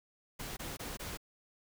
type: noise bursts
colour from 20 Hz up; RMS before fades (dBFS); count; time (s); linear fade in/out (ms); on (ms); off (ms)
pink; -42; 4; 0.39-1.173; 10; 180; 21
effects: none